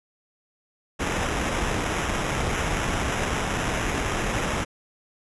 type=noise with sample-and-hold; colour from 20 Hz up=pink; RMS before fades=-26 dBFS; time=0.99-4.65 s; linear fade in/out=20 ms; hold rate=4410 Hz; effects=resampled to 24000 Hz